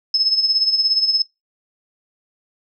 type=tone with tremolo; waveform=sine; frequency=5200 Hz; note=E8; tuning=24 cents flat; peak=-12 dBFS; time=0.14-1.22 s; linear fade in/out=2 ms; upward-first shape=sine; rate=17 Hz; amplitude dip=70%; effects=noise-tail reverb RT60 0.2 s tail -21 dB re dry